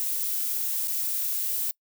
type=noise with dropouts; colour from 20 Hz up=violet; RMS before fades=-28 dBFS; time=0-1.71 s; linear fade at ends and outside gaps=0 ms; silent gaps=0.874-0.881 s; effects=noise-tail reverb RT60 0.1 s tail -24 dB re dry